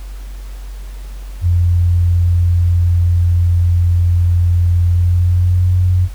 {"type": "tone with pitch glide", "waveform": "sine", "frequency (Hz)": [87.31, 90.55], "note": ["F2", "F#2"], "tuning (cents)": [0, -37], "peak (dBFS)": -9, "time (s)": [1.41, 6.09], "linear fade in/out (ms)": 50, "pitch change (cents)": 63, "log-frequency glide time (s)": [4.9, 5.69], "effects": ["added 47 Hz sine -25 dBFS peak until 6.14 s", "pink hiss -43 dBFS RMS until 6.14 s"]}